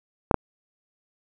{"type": "clicks", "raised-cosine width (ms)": 1, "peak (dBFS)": -3, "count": 2, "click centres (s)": [0.312, 0.343], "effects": []}